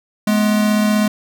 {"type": "tone pair together", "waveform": "square", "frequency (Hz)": [211, 246.9], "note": ["G#3", "B3"], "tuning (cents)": [28, 0], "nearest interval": "minor third", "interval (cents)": 272, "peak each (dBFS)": [-14, -23], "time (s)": [0.27, 1.08], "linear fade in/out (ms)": 5, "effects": []}